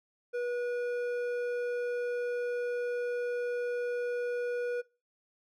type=tone with hard clipping; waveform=sine; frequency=485.6 Hz; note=B4; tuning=29 cents flat; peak=-32 dBFS; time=0.33-4.82 s; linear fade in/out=20 ms; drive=8 dB; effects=noise-tail reverb RT60 0.3 s tail -21 dB re dry + MP3 96 kbps